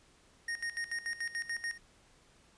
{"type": "tone with tremolo", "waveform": "square", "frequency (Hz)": 1857, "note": "A#6", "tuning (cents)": -7, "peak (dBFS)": -34, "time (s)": [0.48, 1.78], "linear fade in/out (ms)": 5, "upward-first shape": "square", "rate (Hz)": 6.9, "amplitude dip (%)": 80, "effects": ["pink hiss -64 dBFS RMS until 2.57 s", "resampled to 22050 Hz"]}